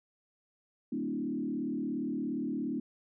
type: tone with frequency modulation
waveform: sine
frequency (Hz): 266.4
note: C4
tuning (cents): +31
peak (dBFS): -31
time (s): 0.92-2.8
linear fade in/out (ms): 5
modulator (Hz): 37.2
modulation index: 1.6
effects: none

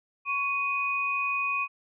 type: tone pair together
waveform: sine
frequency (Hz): 1108.7 / 2489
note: C#6 / D#7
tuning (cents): 0 / 0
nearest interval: octave + major second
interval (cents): 1400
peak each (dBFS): -30 / -27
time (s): 0.25-1.68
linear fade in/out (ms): 50
effects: none

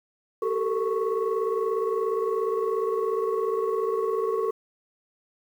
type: tone cluster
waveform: sine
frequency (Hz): 387.4 / 444.5 / 464.4 / 1107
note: G4 / A4 / A#4 / C#6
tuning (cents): -20 / +18 / -7 / -3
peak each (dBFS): -28 / -25 / -32 / -31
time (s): 0.42-4.51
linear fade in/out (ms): 5
effects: tanh soft clip ceiling -16 dBFS + 9-bit

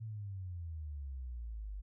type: exponential sweep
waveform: sine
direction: down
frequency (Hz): 113.9 to 48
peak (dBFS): -40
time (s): 0-1.82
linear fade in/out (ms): 20
effects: none

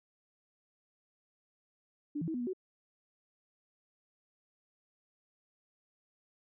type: tone with pitch steps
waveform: sine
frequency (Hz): 293.4 / 165.6 / 321.7 / 247 / 241.4 / 373.3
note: D4 / E3 / E4 / B3 / B3 / F#4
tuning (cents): -2 / +8 / -42 / 0 / -39 / +15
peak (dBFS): -33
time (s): 2.15-2.534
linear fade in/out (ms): 10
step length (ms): 64
effects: none

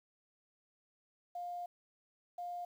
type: tone bursts at uneven times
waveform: sine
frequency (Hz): 705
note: F5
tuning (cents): +16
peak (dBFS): -39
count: 2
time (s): 1.35-1.66 / 2.38-2.65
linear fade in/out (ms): 5
effects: 11-bit

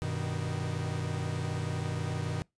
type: chord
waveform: 45% pulse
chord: G augmented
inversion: none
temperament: equal with one note detuned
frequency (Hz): 96.82 / 123.47 / 155.56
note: G2 / B2 / D#3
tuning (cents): -21 / 0 / 0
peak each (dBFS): -36 / -36 / -35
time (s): 0.02-2.42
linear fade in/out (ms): 0
effects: noise-tail reverb RT60 0.2 s tail -25 dB re dry + resampled to 22050 Hz

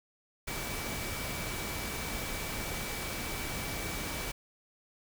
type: tone in noise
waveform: sine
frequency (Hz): 2300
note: D7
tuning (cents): -37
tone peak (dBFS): -44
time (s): 0.47-4.32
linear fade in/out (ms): 10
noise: pink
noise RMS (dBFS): -37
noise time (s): 0.47-4.32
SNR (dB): -10
effects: none

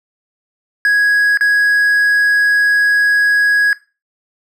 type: tone with dropouts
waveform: triangle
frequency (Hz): 1661.2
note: G#6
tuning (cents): 0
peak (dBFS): -7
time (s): 0.85-3.73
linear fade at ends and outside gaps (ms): 1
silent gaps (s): 1.373-1.409
effects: noise-tail reverb RT60 0.3 s tail -19 dB re dry

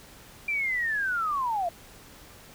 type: linear sweep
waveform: sine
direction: down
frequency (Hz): 2381 to 659.3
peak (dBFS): -25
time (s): 0.48-1.69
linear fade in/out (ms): 5
effects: pink hiss -50 dBFS RMS until 2.54 s

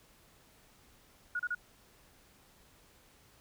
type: tone bursts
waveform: sine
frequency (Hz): 1451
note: F#6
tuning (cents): -34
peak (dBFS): -31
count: 3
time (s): 1.35-1.549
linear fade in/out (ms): 5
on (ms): 45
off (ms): 32
effects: pink hiss -63 dBFS RMS until 3.4 s

